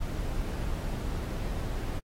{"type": "noise", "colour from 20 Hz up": "brown", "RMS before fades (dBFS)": -32, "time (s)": [0, 2], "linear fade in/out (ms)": 20, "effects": ["AAC 48 kbps"]}